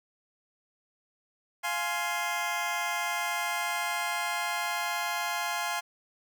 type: chord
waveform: 20% pulse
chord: F minor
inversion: none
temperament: just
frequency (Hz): 698.5 / 838.1 / 1047.7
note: F5 / Ab5 / C6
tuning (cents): 0 / +16 / +2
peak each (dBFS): -29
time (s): 1.63-5.81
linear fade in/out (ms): 20
effects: none